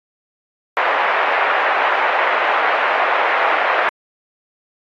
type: band-pass noise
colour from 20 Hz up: pink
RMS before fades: -17 dBFS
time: 0.77-3.89 s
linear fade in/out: 0 ms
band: 600 to 2200 Hz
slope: 24 dB/octave
effects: AAC 32 kbps